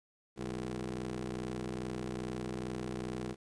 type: ring-modulated tone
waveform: 20% pulse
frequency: 62.4 Hz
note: B1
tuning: 19 cents sharp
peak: -29 dBFS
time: 0.36-3.36 s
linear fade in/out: 50 ms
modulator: 269 Hz
effects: resampled to 22050 Hz + 11-bit